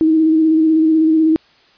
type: tone with vibrato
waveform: sine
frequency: 317.6 Hz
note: D#4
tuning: 36 cents sharp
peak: -9 dBFS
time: 0.01-1.36 s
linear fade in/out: 0 ms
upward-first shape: square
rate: 16 Hz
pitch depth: 22 cents each way
effects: white hiss -51 dBFS RMS until 1.77 s + resampled to 11025 Hz